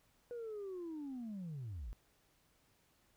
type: linear sweep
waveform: sine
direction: down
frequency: 488.3 to 40.93 Hz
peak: -40 dBFS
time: 0.31-1.93 s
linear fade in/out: 0 ms
effects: tanh soft clip ceiling -40 dBFS + pink hiss -73 dBFS RMS until 3.16 s